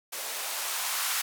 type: noise with band-pass filter sweep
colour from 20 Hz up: violet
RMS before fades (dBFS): -32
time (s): 0.12-1.22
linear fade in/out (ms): 10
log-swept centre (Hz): 490 to 1200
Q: 1.4
effects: none